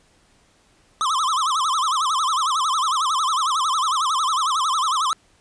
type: tone with vibrato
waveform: square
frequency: 1157 Hz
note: D6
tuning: 26 cents flat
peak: -19 dBFS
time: 1.01-5.13 s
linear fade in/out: 0 ms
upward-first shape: sine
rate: 11 Hz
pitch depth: 230 cents each way
effects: pink hiss -58 dBFS RMS until 5.4 s + resampled to 22050 Hz